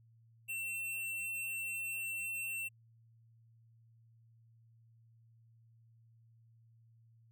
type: tone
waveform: square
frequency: 2701 Hz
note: E7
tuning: 42 cents sharp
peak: -38 dBFS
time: 0.48-2.69 s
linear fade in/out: 20 ms
effects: added 114 Hz sine -62 dBFS peak until 7.31 s